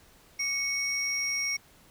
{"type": "tone pair together", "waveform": "sine", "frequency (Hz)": [2217, 5608], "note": ["C#7", "F8"], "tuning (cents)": [0, 6], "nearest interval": "octave + major third", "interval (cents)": 1606, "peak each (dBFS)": -28, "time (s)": [0.39, 1.57], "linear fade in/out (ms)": 10, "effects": ["tanh soft clip ceiling -24 dBFS", "pink hiss -58 dBFS RMS until 1.9 s"]}